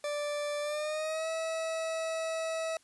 40% pulse tone with pitch glide, 587 to 647.6 Hz, D5 to E5, -1 to -31 cents, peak -31 dBFS, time 0.04-2.77 s, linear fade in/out 2 ms, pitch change +170 cents, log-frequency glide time 0.61-1.29 s, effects white hiss -65 dBFS RMS until 2.83 s + resampled to 24000 Hz

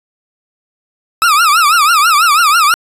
40% pulse tone with vibrato, 1273 Hz, D#6, 39 cents sharp, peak -6 dBFS, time 1.22-2.74 s, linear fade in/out 0 ms, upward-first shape triangle, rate 6.1 Hz, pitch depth 210 cents each way, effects resampled to 32000 Hz

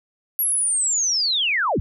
sine linear sweep, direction down, 11640 to 35.19 Hz, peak -18 dBFS, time 0.39-1.8 s, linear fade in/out 0 ms, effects none

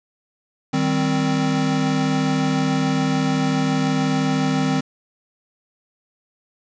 square chord, C minor, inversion first, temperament equal, 155.56 / 196 / 261.6 Hz, Eb3 / G3 / C4, 0 / 0 / 0 cents, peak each -23 / -26 / -21 dBFS, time 0.73-4.81 s, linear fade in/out 10 ms, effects resampled to 16000 Hz + 7-bit

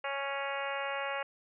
harmonic tone with a mistuned harmonic, 277.2 Hz, C#4, in tune, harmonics 2 / 3 / 4 / 5 / 6 / 7 / 8 / 9 / 10, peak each -38 / -40 / -41 / -42 / -43 / -43 / -44 / -45 / -45 dBFS, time 0.04-1.23 s, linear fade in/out 5 ms, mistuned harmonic 10, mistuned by +25 cents, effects none

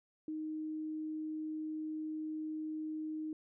sine tone, 311.1 Hz, D#4, in tune, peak -37 dBFS, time 0.28-3.33 s, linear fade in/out 2 ms, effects none

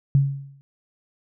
sine tone with exponential decay, 138.59 Hz, C#3, in tune, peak -11 dBFS, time 0.15-0.61 s, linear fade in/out 0 ms, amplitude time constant 100 ms, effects none

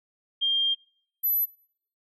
sine tone pair in turn, 3200 / 11995 Hz, G7 / F#9, +35 / +23 cents, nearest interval octave + major seventh, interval 2288 cents, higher second, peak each -21 dBFS, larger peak neither, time 0.41-0.75 / 1.23-1.46 s, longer first, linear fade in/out 20 ms, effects noise-tail reverb RT60 0.6 s tail -24 dB re dry

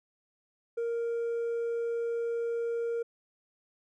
triangle tone with hard clipping, 466.2 Hz, A#4, in tune, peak -28 dBFS, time 0.77-3.03 s, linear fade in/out 10 ms, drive 1 dB, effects none

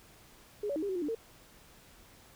sine tone with pitch steps, 415.4 / 567 / 313.7 / 403.1 / 376.6 / 350.9 / 296.3 / 453.4 Hz, G#4 / C#5 / D#4 / G4 / F#4 / F4 / D4 / A#4, 0 / +39 / +14 / +48 / +31 / +8 / +15 / -48 cents, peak -31 dBFS, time 0.63-1.15 s, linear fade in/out 5 ms, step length 65 ms, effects pink hiss -58 dBFS RMS until 2.35 s

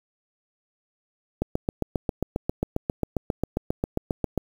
click train, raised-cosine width 2 ms, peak -10 dBFS, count 23, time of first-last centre 1.42-4.377 s, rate 7.44 Hz, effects 7-bit

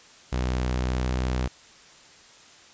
sawtooth tone with pitch glide, 62.6 to 63.04 Hz, B1 to B1, +24 to +36 cents, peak -20 dBFS, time 0.32-1.48 s, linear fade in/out 10 ms, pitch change +12 cents, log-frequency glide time 0.78-1.06 s, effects white hiss -51 dBFS RMS until 2.73 s + resampled to 16000 Hz

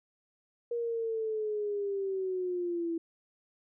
sine linear sweep, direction down, 475.3 to 329.6 Hz, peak -30 dBFS, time 0.71-2.98 s, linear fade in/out 5 ms, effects none

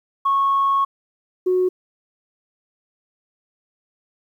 sine tone pair in turn, 1100 / 367.1 Hz, C#6 / F#4, -14 / -14 cents, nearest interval octave + perfect fifth, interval 1900 cents, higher first, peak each -14 dBFS, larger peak neither, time 0.25-0.85 / 1.46-1.69 s, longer first, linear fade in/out 10 ms, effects tanh soft clip ceiling -11 dBFS + 9-bit

